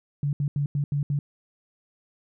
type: tone bursts at uneven times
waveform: sine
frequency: 143.4 Hz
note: D3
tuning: 41 cents flat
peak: -22 dBFS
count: 6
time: 0.23-0.33 / 0.4-0.48 / 0.56-0.66 / 0.75-0.84 / 0.92-1.03 / 1.1-1.19 s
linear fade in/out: 2 ms
effects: none